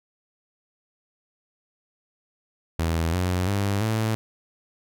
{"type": "tone with pitch steps", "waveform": "sawtooth", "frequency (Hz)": [82.2, 90.68, 100.04, 110.36], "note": ["E2", "F#2", "G2", "A2"], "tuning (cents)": [-4, -34, 36, 6], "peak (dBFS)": -18, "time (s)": [2.79, 4.15], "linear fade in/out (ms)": 0, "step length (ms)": 340, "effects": []}